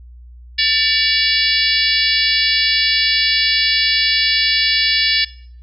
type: harmonic tone with a mistuned harmonic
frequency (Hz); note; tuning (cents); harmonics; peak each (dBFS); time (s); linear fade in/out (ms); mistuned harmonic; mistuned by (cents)
570; C#5; +48; 3 / 4 / 5 / 6 / 7 / 8 / 9; -21 / -21 / -21 / -21 / -21 / -21 / -21; 0.58-5.25; 10; 3; +62
effects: noise-tail reverb RT60 0.6 s tail -20 dB re dry + added 60 Hz sine -36 dBFS peak until 5.62 s